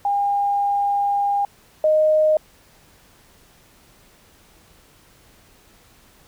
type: tone pair in turn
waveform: sine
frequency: 807 / 619.1 Hz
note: G#5 / D#5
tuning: -50 / -9 cents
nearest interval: perfect fourth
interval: 459 cents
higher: first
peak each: -17 / -13 dBFS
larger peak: second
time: 0.05-1.45 / 1.84-2.37 s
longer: first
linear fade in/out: 2 ms
effects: pink hiss -53 dBFS RMS until 6.27 s